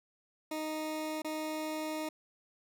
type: tone with dropouts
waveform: 20% pulse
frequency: 310.7 Hz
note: D#4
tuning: 2 cents flat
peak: -30 dBFS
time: 0.51-2.09 s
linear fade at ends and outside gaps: 5 ms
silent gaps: 1.22-1.245 s
effects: none